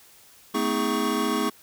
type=tone cluster; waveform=square; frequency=220.7 / 255.1 / 315.7 / 410.9 / 1111 Hz; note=A3 / C4 / D#4 / G#4 / C#6; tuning=+5 / -44 / +25 / -18 / +4 cents; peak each=-30 dBFS; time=0.54-1.5 s; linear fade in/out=10 ms; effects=white hiss -53 dBFS RMS until 1.62 s